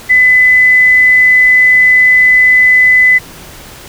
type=tone; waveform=sine; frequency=2008 Hz; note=B6; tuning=28 cents sharp; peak=-3 dBFS; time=0.09-3.19 s; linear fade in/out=20 ms; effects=pink hiss -32 dBFS RMS until 3.88 s